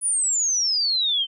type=exponential sweep; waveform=sine; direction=down; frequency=9956 to 3062 Hz; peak=-19 dBFS; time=0.01-1.27 s; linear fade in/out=50 ms; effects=none